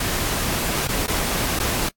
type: noise with dropouts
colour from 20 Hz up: pink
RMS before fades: -23 dBFS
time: 0-1.89 s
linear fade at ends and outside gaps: 5 ms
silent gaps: 0.874-0.887 / 1.064-1.079 / 1.591-1.598 s
effects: noise-tail reverb RT60 0.1 s tail -25 dB re dry + AAC 64 kbps